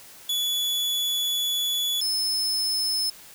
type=tone pair in turn; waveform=40% pulse; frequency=3421 / 5223 Hz; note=A7 / E8; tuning=-49 / -17 cents; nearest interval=perfect fifth; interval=732 cents; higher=second; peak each=-22 dBFS; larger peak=neither; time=0.29-2.01 / 2.01-3.1 s; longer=first; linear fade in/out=5 ms; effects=white hiss -47 dBFS RMS until 3.34 s